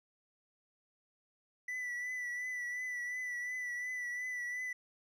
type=tone with vibrato; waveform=triangle; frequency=1975.5 Hz; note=B6; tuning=in tune; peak=-35 dBFS; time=1.68-4.73 s; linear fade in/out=5 ms; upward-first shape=triangle; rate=2.8 Hz; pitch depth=38 cents each way; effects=none